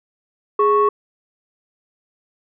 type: tone pair together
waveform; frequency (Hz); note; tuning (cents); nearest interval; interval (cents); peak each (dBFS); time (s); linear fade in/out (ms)
sine; 415.3 / 1106.2; G#4 / C#6; 0 / -4; octave + perfect fourth; 1696; -14; 0.59-0.89; 5
effects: tanh soft clip ceiling -6 dBFS